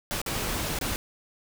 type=noise with dropouts; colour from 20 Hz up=pink; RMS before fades=-30 dBFS; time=0.11-0.96 s; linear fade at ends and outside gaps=0 ms; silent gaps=0.216-0.262 / 0.788-0.812 s; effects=none